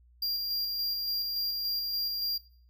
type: tone with tremolo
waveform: square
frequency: 4774 Hz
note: D8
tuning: 28 cents sharp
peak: -29 dBFS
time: 0.22-2.38 s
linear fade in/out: 5 ms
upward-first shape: square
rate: 3.5 Hz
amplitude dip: 25%
effects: noise-tail reverb RT60 0.5 s tail -17 dB re dry + added 60 Hz sine -57 dBFS peak until 2.69 s